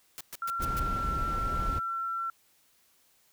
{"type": "noise bursts", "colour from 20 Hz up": "white", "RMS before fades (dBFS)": -40, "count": 5, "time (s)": [0.18, 0.795], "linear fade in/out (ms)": 0, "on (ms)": 27, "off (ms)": 120}
{"type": "tone with pitch glide", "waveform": "sine", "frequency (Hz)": [1365, 1351.7], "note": ["F6", "E6"], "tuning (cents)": [-40, 43], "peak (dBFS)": -30, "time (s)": [0.42, 2.3], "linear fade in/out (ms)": 2, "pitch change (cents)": -17, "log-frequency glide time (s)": [0.8, 1.08]}
{"type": "noise", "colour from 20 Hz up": "brown", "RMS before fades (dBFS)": -33, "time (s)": [0.59, 1.8], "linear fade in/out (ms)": 20}
{"effects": ["white hiss -66 dBFS RMS until 3.32 s"]}